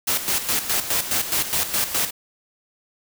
white noise with tremolo, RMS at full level -21 dBFS, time 0.07-2.11 s, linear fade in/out 10 ms, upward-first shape square, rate 4.8 Hz, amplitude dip 65%, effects none

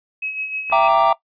sine tone with tremolo, 2560 Hz, D#7, 49 cents sharp, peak -22 dBFS, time 0.22-0.88 s, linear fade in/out 5 ms, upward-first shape sine, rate 6.5 Hz, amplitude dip 55%
click train, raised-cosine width 0.5 ms, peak -22 dBFS, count 29, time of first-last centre 0.7-1.109 s, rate 68.4 Hz
triangle chord, E half-diminished seventh, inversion none, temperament equal with one note detuned, 667.7 / 784 / 932.3 / 1174.7 Hz, E5 / G5 / Bb5 / D6, +22 / 0 / 0 / 0 cents, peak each -16 dBFS, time 0.72-1.13 s, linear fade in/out 5 ms
effects noise-tail reverb RT60 0.1 s tail -18 dB re dry + resampled to 11025 Hz

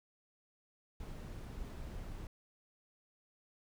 brown noise, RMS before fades -45 dBFS, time 1-2.27 s, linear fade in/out 2 ms, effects none

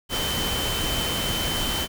sine tone in noise, 3068 Hz, G7, 38 cents flat, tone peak -28 dBFS, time 0.09-1.88 s, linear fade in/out 50 ms, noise pink, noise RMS -27 dBFS, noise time 0.09-1.88 s, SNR -4 dB, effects none

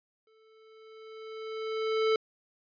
square tone with exponential growth, 440 Hz, A4, in tune, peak -23 dBFS, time 0.27-2.16 s, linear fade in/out 2 ms, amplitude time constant 410 ms, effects resampled to 11025 Hz

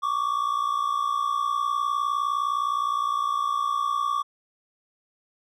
triangle tone pair together, 1115.1 / 1174.7 Hz, C#6 / D6, +10 / 0 cents, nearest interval minor second, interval 90 cents, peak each -24 dBFS, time 0.02-4.23 s, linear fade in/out 20 ms, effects none

